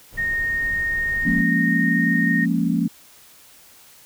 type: noise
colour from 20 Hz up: brown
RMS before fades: -34 dBFS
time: 0.11-1.44 s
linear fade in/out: 50 ms
type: tone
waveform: sine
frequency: 1851 Hz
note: A#6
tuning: 13 cents flat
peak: -20 dBFS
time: 0.17-2.46 s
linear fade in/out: 20 ms
type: chord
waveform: sine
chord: Bb minor seventh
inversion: second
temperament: equal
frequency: 174.61 / 207.7 / 233.1 / 277.2 Hz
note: F3 / Ab3 / Bb3 / Db4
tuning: 0 / 0 / 0 / 0 cents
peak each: -22 / -25 / -22 / -24 dBFS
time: 1.25-2.88 s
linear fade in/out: 10 ms
effects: white hiss -49 dBFS RMS until 4.05 s